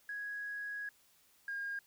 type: tone pair in turn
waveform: sine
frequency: 1661.2 / 1620.4 Hz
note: G#6 / G#6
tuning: 0 / -43 cents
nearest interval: unison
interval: 43 cents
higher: first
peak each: -38 / -36 dBFS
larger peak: second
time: 0.09-0.89 / 1.48-1.79 s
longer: first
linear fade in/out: 2 ms
effects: tanh soft clip ceiling -32 dBFS + white hiss -68 dBFS RMS until 1.86 s